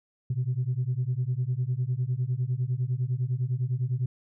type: beating tone pair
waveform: sine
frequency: 121.2 / 131.1 Hz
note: B2 / C3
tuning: -32 / +4 cents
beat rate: 9.9 Hz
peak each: -27 dBFS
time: 0.3-4.06 s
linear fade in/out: 5 ms
effects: tanh soft clip ceiling -20 dBFS